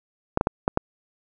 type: clicks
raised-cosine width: 1 ms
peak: -5 dBFS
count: 5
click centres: 0.374 / 0.411 / 0.471 / 0.679 / 0.774 s
effects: none